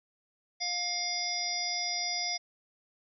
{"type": "harmonic tone", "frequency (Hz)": 707, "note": "F5", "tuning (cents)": 21, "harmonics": [1, 3, 5, 7, 8], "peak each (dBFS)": [-39, -37, -42, -33, -37], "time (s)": [0.6, 2.38], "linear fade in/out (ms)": 20, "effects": []}